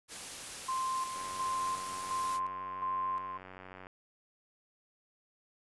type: noise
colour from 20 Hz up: white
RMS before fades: -43 dBFS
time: 0.08-2.4 s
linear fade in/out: 50 ms
type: tone with tremolo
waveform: sine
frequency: 1046.5 Hz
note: C6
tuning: in tune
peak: -31 dBFS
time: 0.68-3.38 s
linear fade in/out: 10 ms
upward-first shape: square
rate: 1.4 Hz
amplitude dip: 55%
type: click train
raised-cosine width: 0.5 ms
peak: -33 dBFS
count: 254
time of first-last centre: 1.16-3.869 s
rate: 93.4 Hz
effects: resampled to 24000 Hz